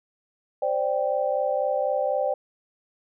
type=chord; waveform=sine; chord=C suspended second; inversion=none; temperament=equal; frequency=523.3 / 587.3 / 784 Hz; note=C5 / D5 / G5; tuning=0 / 0 / 0 cents; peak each=-26 / -25 / -28 dBFS; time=0.62-2.34 s; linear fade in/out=5 ms; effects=none